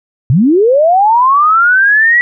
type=linear sweep; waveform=sine; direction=up; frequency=110.6 to 1957 Hz; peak=-5 dBFS; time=0.3-2.21 s; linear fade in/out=0 ms; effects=none